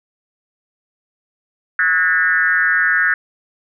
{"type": "tone with frequency modulation", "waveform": "sine", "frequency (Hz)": 1630, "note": "G#6", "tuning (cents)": -33, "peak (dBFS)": -12, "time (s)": [1.79, 3.14], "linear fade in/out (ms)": 2, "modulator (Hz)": 172, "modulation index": 1.4, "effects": []}